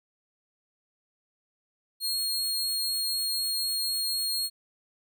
sawtooth tone, 4274 Hz, C8, 36 cents sharp, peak -24 dBFS, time 2-4.5 s, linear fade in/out 50 ms, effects none

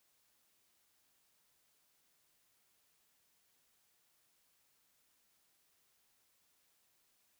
silence, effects white hiss -75 dBFS RMS until 7.39 s

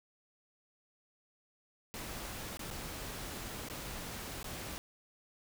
pink noise with dropouts, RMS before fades -43 dBFS, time 1.94-4.78 s, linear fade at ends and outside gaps 0 ms, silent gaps 2.571-2.593 / 2.704-2.71 / 3.686-3.699 / 4.429-4.443 s, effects none

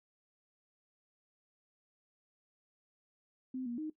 sine tone with pitch steps, 258 / 238.6 / 309.7 Hz, C4 / A#3 / D#4, -24 / +41 / -8 cents, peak -36 dBFS, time 3.54-3.9 s, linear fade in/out 5 ms, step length 120 ms, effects noise-tail reverb RT60 0.1 s tail -17 dB re dry

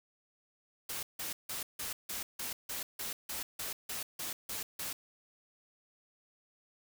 white noise bursts, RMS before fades -39 dBFS, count 14, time 0.89-4.93 s, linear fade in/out 5 ms, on 140 ms, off 160 ms, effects none

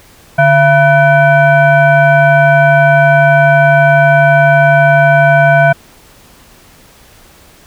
sine tone with frequency modulation, 678 Hz, E5, 49 cents sharp, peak -4 dBFS, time 0.38-5.73 s, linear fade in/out 10 ms, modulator 824 Hz, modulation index 1.1, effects pink hiss -42 dBFS RMS until 7.66 s

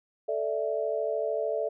sine chord, A suspended fourth, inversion none, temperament just, 440 / 586.7 / 660 Hz, A4 / D5 / E5, 0 / -2 / +2 cents, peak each -31 dBFS, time 0.28-1.69 s, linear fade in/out 10 ms, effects none

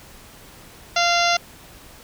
harmonic tone, 692 Hz, F5, 16 cents flat, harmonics 1 / 2 / 3 / 4 / 5 / 6 / 7 / 8 / 9, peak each -20 / -23 / -25 / -26 / -27 / -28 / -28 / -29 / -30 dBFS, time 0.96-1.37 s, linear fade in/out 5 ms, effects pink hiss -45 dBFS RMS until 2.03 s

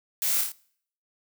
blue noise with echo, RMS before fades -27 dBFS, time 0.22-0.41 s, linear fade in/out 0 ms, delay 27 ms, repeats 4, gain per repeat -3 dB, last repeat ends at 0.518 s, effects noise-tail reverb RT60 0.6 s tail -23 dB re dry

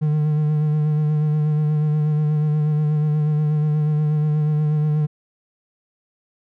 triangle tone with vibrato, 151.4 Hz, D#3, 47 cents flat, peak -14 dBFS, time 0.01-5.07 s, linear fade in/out 20 ms, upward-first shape sine, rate 8.3 Hz, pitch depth 27 cents each way, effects none

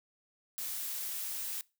blue noise, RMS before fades -38 dBFS, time 0.58-1.61 s, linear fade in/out 0 ms, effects noise-tail reverb RT60 0.3 s tail -23 dB re dry

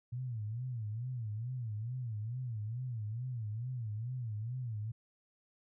sine tone with vibrato, 116.2 Hz, A#2, 5 cents flat, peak -36 dBFS, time 0.12-4.92 s, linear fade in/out 10 ms, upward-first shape sine, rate 2.3 Hz, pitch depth 180 cents each way, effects none

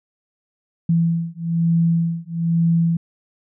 sine beating tone pair, 166.6 / 167.7 Hz, E3 / E3, +19 / +30 cents, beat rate 1.1 Hz, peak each -19 dBFS, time 0.89-2.97 s, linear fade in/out 5 ms, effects none

